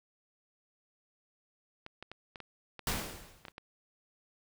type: clicks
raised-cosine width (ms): 0.3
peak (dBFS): -28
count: 10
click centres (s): 1.864 / 2.026 / 2.116 / 2.358 / 2.403 / 2.793 / 2.96 / 3.452 / 3.483 / 3.581
type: noise with exponential decay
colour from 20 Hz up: pink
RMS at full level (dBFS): -30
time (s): 2.87-3.52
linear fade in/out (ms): 2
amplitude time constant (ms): 140
effects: none